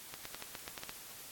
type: clicks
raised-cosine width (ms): 0.2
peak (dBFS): -24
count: 9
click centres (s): 0.14 / 0.254 / 0.346 / 0.424 / 0.552 / 0.679 / 0.778 / 0.835 / 0.894
effects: white hiss -50 dBFS RMS until 1.31 s + AAC 64 kbps